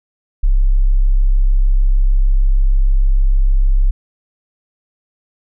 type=tone; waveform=sine; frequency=33.29 Hz; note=C1; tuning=31 cents sharp; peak=-8 dBFS; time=0.43-3.91 s; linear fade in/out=10 ms; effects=none